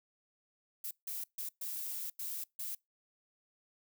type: noise bursts at uneven times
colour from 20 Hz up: violet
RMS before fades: -40 dBFS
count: 6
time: 0.84-0.91 / 1.07-1.24 / 1.38-1.49 / 1.61-2.1 / 2.19-2.44 / 2.59-2.75 s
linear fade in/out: 5 ms
effects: noise-tail reverb RT60 0.2 s tail -25 dB re dry